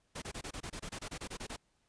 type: noise bursts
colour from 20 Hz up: pink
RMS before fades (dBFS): -42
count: 15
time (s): 0.15-1.565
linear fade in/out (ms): 10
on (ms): 71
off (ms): 25
effects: pink hiss -75 dBFS RMS until 1.88 s + resampled to 22050 Hz